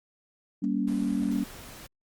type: chord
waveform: sine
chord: G diminished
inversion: none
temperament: just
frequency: 196 / 235.2 / 282.2 Hz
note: G3 / Bb3 / Db4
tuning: 0 / +16 / +31 cents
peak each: -29 dBFS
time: 0.62-1.44 s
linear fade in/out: 10 ms
type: noise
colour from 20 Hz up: pink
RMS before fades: -45 dBFS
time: 0.87-1.87 s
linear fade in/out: 10 ms
effects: Opus 32 kbps